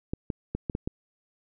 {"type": "clicks", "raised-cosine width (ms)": 3, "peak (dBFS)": -16, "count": 6, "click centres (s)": [0.135, 0.302, 0.55, 0.698, 0.751, 0.875], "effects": []}